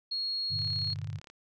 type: tone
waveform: sine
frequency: 4300 Hz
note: C8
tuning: 47 cents sharp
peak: -30 dBFS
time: 0.11-0.94 s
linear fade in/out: 10 ms
type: chord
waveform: sine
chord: G minor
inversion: none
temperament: equal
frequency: 98 / 116.54 / 146.83 Hz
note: G2 / Bb2 / D3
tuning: 0 / 0 / 0 cents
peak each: -37 / -40 / -39 dBFS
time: 0.5-1.2 s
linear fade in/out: 20 ms
type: click train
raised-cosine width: 0.2 ms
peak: -33 dBFS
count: 26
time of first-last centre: 0.59-1.3 s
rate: 35.2 Hz
effects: none